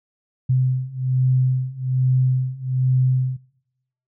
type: beating tone pair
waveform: sine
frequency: 128.2 / 129.4 Hz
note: C3 / C3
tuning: -35 / -19 cents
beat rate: 1.2 Hz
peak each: -21 / -19 dBFS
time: 0.49-3.37 s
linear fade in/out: 10 ms
effects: noise-tail reverb RT60 0.9 s tail -23 dB re dry